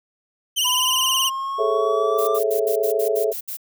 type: tone with vibrato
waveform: sawtooth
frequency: 2960 Hz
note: F#7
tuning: in tune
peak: -15 dBFS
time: 0.56-1.3 s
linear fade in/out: 20 ms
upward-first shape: sine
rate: 19 Hz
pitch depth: 85 cents each way
type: exponential sweep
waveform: triangle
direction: up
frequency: 1000 to 1188 Hz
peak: -22 dBFS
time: 0.64-2.39 s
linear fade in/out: 20 ms
type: chord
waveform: sine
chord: A major seventh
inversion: third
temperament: just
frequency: 412.5 / 440 / 550 / 660 Hz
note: G#4 / A4 / C#5 / E5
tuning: -12 / 0 / -14 / +2 cents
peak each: -24 / -21 / -27 / -24 dBFS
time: 1.58-3.33 s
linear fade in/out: 20 ms
type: noise bursts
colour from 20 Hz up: violet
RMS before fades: -30 dBFS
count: 9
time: 2.18-3.571 s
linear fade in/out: 10 ms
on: 95 ms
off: 67 ms
effects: none